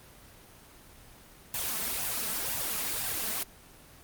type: noise with flanger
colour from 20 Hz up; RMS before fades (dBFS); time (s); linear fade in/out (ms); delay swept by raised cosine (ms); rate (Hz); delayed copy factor
white; -32; 1.54-3.43; 2; 1.1 to 4.7; 2; +0.75
effects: pink hiss -53 dBFS RMS until 4.03 s + Opus 24 kbps